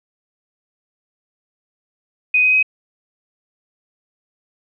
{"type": "tone with pitch steps", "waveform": "sine", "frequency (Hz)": [2497, 2513, 2529], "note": ["D#7", "D#7", "D#7"], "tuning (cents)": [6, 17, 28], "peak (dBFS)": -11, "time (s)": [2.34, 2.628], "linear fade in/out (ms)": 5, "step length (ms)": 96, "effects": []}